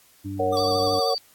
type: harmonic tone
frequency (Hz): 98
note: G2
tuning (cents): 0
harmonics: 1 / 2 / 3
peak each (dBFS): -32 / -40 / -31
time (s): 0.24-1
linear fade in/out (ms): 20
type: chord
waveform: sine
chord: F# major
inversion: first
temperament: just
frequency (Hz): 462.5 / 555 / 740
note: A#4 / C#5 / F#5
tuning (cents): -14 / +2 / 0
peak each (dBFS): -25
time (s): 0.39-1.15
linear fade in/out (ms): 10
type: tone with vibrato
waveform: square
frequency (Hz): 1166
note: D6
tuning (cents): -13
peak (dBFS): -31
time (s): 0.52-1.14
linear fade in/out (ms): 10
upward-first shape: sine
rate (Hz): 13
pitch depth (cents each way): 62
type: tone with tremolo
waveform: sine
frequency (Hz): 4614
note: D8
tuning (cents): -31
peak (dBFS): -25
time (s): 0.57-1.18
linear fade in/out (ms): 0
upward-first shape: triangle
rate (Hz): 14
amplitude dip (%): 30
effects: white hiss -56 dBFS RMS until 1.34 s + AAC 64 kbps